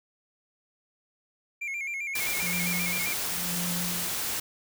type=tone with vibrato; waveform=triangle; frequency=2269 Hz; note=C#7; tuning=40 cents sharp; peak=-29 dBFS; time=1.61-3.14 s; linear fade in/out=10 ms; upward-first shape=square; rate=7.6 Hz; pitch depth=74 cents each way
type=noise; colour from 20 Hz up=white; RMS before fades=-31 dBFS; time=2.15-4.4 s; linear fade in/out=5 ms
type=tone with tremolo; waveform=triangle; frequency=175.9 Hz; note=F3; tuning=13 cents sharp; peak=-29 dBFS; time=2.42-4.26 s; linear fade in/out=10 ms; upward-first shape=sine; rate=0.97 Hz; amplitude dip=100%
effects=none